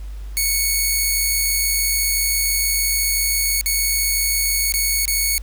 5% pulse tone with dropouts, 2217 Hz, C#7, in tune, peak -7 dBFS, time 0.37-5.38 s, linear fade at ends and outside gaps 0 ms, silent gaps 3.611-3.66 / 4.722-4.739 / 5.054-5.079 s, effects added 50 Hz sine -28 dBFS peak until 5.42 s + pink hiss -50 dBFS RMS until 5.42 s

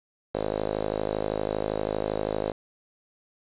sawtooth tone with band-pass filter, 52.6 Hz, G#1, 23 cents sharp, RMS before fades -29 dBFS, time 0.34-2.52 s, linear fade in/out 5 ms, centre 530 Hz, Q 2.7, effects resampled to 8000 Hz + 8-bit

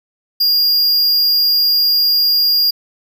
square tone, 4825 Hz, D8, 46 cents sharp, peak -11 dBFS, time 0.4-2.71 s, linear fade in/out 10 ms, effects none

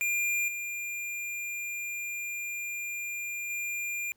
square tone with level steps, 2400 Hz, D7, 37 cents sharp, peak -27 / -34 / -32 dBFS, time 0.01-4.12 s, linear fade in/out 0 ms, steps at 0.48 / 3.5 s, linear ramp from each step 2 ms, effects pink hiss -70 dBFS RMS until 4.16 s

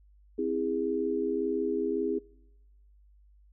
sine chord, C augmented, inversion none, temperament just, 261.6 / 327 / 408.8 Hz, C4 / E4 / G#4, 0 / -14 / -27 cents, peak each -33 / -32 / -30 dBFS, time 0.38-2.19 s, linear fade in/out 10 ms, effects noise-tail reverb RT60 1.0 s tail -26 dB re dry + added 50 Hz sine -56 dBFS peak until 3.52 s

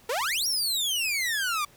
sawtooth exponential two-way sweep, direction up then down, 434.3 to 5730 to 1153 Hz, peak -22 dBFS, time 0.09-1.65 s, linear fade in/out 5 ms, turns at 0.47 s, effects pink hiss -56 dBFS RMS until 1.76 s

